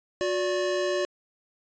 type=tone pair together; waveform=square; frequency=363.2 / 580.4 Hz; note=F#4 / D5; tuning=-32 / -21 cents; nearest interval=minor sixth; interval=811 cents; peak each=-28 dBFS; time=0.21-1.05 s; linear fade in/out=0 ms; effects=resampled to 16000 Hz